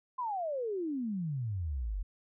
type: exponential sweep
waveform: sine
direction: down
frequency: 1046.5 to 42.83 Hz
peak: -32 dBFS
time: 0.18-2.03 s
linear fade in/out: 10 ms
effects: none